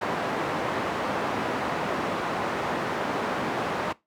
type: low-pass noise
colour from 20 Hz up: white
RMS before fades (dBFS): -28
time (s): 0.01-3.93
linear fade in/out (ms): 10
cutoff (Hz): 1100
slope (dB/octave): 12
effects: noise-tail reverb RT60 0.2 s tail -20 dB re dry + high-pass 150 Hz 12 dB/octave